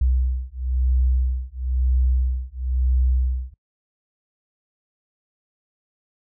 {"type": "beating tone pair", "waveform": "sine", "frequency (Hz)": [62.9, 63.9], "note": ["B1", "C2"], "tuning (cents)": [32, -40], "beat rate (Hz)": 1, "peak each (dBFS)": -21, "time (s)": [0.01, 3.54], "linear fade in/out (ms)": 5, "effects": ["noise-tail reverb RT60 0.1 s tail -24 dB re dry"]}